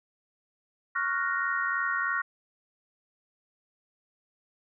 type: chord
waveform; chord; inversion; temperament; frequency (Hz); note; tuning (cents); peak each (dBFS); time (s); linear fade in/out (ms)
sine; Gb major seventh; second; equal; 1108.7 / 1396.9 / 1480 / 1864.7; Db6 / F6 / Gb6 / Bb6; 0 / 0 / 0 / 0; -32 / -31 / -33 / -31; 0.95-2.22; 10
effects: none